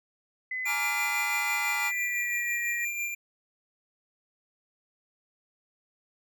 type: tone with pitch glide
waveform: sine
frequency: 2025 to 1900.3 Hz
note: B6 to A#6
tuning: +43 to +33 cents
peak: -30 dBFS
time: 0.51-2.85 s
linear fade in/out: 5 ms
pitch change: -110 cents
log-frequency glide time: 1.61-2.63 s
type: chord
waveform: 45% pulse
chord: Bb dominant seventh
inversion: third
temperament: just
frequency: 839.1 / 932.3 / 1165.4 / 1398.5 Hz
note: Ab5 / Bb5 / D6 / F6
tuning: +18 / 0 / -14 / +2 cents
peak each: -36 / -38 / -39 / -37 dBFS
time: 0.65-1.92 s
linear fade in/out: 50 ms
type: tone with tremolo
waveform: square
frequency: 2381 Hz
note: D7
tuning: 23 cents sharp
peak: -29 dBFS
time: 0.65-3.15 s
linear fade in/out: 10 ms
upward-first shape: sine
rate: 6 Hz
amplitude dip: 40%
effects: none